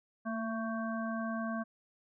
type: harmonic tone with a mistuned harmonic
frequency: 223.2 Hz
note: A3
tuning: 25 cents sharp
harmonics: 1 / 3 / 5 / 7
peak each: -35 / -40 / -42 / -43 dBFS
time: 0.25-1.64 s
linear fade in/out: 20 ms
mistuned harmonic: 1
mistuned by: +23 cents
effects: none